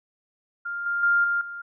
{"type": "tone with level steps", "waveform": "sine", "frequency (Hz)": 1400, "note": "F6", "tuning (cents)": 4, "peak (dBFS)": [-28, -23, -17, -21, -33], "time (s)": [0.65, 1.62], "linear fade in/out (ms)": 10, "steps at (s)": [0.86, 1.03, 1.24, 1.41], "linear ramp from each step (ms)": 2, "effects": []}